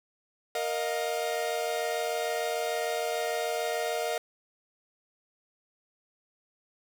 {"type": "chord", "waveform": "45% pulse", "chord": "Bb suspended fourth", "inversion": "none", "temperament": "equal with one note detuned", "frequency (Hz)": [466.2, 622.3, 709], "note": ["Bb4", "Eb5", "F5"], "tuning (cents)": [0, 0, 26], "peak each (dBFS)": -33, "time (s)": [0.55, 4.18], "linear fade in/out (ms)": 2, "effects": []}